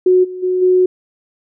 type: tone with level steps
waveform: sine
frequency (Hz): 367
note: F#4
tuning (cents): -14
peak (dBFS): -7 / -24 / -13 / -8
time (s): 0.06-0.86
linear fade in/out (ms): 5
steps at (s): 0.23 / 0.42 / 0.61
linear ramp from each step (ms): 20
effects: none